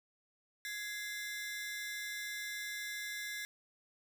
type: ring-modulated tone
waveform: sawtooth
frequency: 1877 Hz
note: A#6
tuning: 11 cents sharp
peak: -33 dBFS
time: 0.65-3.45 s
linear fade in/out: 0 ms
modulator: 207 Hz
effects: none